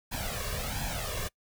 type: noise with flanger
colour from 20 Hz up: pink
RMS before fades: -34 dBFS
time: 0.11-1.29 s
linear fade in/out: 20 ms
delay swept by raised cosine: 1.2 to 1.8 ms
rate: 1.4 Hz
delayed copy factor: +0.7
effects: noise-tail reverb RT60 0.1 s tail -24 dB re dry